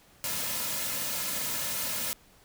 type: noise with comb filter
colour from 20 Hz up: white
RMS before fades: -32 dBFS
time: 0.24-2.13 s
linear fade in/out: 0 ms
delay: 2.6 ms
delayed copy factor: -0.6
effects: pink hiss -59 dBFS RMS until 2.44 s